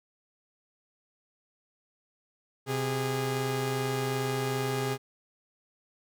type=tone pair together; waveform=sawtooth; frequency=129.17 / 410.1 Hz; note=C3 / G#4; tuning=-22 / -22 cents; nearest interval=octave + minor sixth; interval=2000 cents; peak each=-27 dBFS; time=2.66-4.98 s; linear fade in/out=50 ms; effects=none